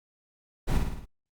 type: noise with echo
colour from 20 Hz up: brown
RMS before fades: -24 dBFS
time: 0.67-0.79 s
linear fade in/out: 20 ms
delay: 54 ms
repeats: 5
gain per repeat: -4 dB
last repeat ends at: 1.06 s
effects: Opus 48 kbps